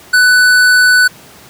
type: tone with hard clipping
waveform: sine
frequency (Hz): 1493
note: F#6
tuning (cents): +15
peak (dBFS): -7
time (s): 0.13-1.08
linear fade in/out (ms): 10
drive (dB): 14
effects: pink hiss -38 dBFS RMS until 1.49 s + high-pass 100 Hz 12 dB/octave